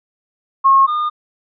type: tone pair in turn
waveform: sine / triangle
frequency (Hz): 1084 / 1216.7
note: C#6 / D#6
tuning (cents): -39 / -39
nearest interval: major second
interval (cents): 200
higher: second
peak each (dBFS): -7 / -14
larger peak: first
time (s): 0.64-0.87 / 0.87-1.1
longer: neither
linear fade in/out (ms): 20
effects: resampled to 11025 Hz